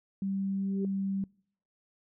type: tone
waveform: sine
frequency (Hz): 194.8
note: G3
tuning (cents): -11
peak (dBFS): -29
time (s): 0.22-1.24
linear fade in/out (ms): 2
type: tone with exponential growth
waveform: sine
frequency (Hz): 392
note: G4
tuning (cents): 0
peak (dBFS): -31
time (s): 0.5-0.85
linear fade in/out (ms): 2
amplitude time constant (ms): 74
effects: noise-tail reverb RT60 0.6 s tail -26 dB re dry